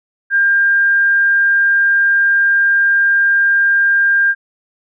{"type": "tone", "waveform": "sine", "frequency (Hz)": 1600, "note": "G6", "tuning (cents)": 35, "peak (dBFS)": -9, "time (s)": [0.3, 4.35], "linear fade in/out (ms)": 50, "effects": []}